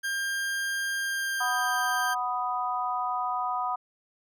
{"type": "tone with pitch glide", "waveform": "40% pulse", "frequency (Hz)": [1600, 1579.8], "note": ["G6", "G6"], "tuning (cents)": [35, 13], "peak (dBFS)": -27, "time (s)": [0.03, 2.15], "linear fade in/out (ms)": 20, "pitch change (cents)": -22, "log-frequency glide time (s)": [0.97, 1.79]}
{"type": "chord", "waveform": "sine", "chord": "B major", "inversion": "second", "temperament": "equal", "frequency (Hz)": [740, 987.8, 1244.5], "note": ["F#5", "B5", "D#6"], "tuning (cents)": [0, 0, 0], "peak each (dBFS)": -31, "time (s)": [1.4, 3.76], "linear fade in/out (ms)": 10}
{"effects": []}